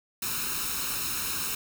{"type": "noise with comb filter", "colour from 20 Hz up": "white", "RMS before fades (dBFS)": -31, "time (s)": [0.22, 1.55], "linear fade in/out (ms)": 5, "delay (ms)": 0.75, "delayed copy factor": 0.7, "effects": []}